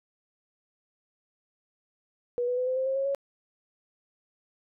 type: tone with pitch steps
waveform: sine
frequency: 485.2 / 494.5 / 504.1 / 513.8 / 523.6 / 533.7 / 544 / 554.5 Hz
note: B4 / B4 / B4 / C5 / C5 / C5 / C#5 / C#5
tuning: -31 / +2 / +35 / -32 / +1 / +34 / -33 / 0 cents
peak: -25 dBFS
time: 2.38-3.148 s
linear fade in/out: 0 ms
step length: 96 ms
effects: none